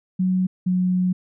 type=tone pair in turn; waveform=sine; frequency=185 / 182.56 Hz; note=F#3 / F#3; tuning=0 / -23 cents; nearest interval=unison; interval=23 cents; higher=first; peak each=-17 dBFS; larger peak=neither; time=0.19-0.47 / 0.66-1.13 s; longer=second; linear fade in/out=10 ms; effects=none